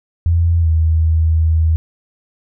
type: tone with pitch glide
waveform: sine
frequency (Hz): 84.4 to 80.36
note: E2 to E2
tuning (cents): +41 to -44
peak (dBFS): -10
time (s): 0.26-1.76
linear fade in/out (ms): 0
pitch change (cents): -85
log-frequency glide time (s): 0.6-0.68
effects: none